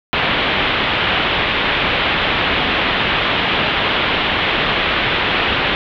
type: low-pass noise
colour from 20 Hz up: white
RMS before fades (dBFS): -17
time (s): 0.13-5.75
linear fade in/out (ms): 0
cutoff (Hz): 3500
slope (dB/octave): 48
effects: none